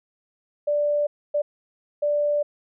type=tone bursts at uneven times; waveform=sine; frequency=587.3 Hz; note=D5; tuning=in tune; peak=-19 dBFS; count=3; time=0.67-1.07 / 1.34-1.42 / 2.02-2.43 s; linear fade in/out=10 ms; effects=none